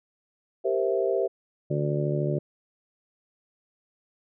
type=chord; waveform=sine; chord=C dominant seventh; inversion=second; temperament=equal; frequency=392 / 466.2 / 523.3 / 659.3 Hz; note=G4 / Bb4 / C5 / E5; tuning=0 / 0 / 0 / 0 cents; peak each=-26 / -29 / -28 / -29 dBFS; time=0.64-1.28 s; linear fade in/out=20 ms
type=harmonic tone; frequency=73.42 Hz; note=D2; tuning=in tune; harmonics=2 / 3 / 4 / 5 / 6 / 7 / 8; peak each=-26 / -37 / -36 / -30 / -36 / -40 / -32 dBFS; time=1.7-2.39 s; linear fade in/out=10 ms
effects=none